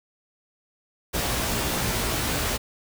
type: noise with comb filter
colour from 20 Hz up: pink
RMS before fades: -26 dBFS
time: 1.13-2.58 s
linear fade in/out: 20 ms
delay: 17 ms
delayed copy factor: +0.6
effects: none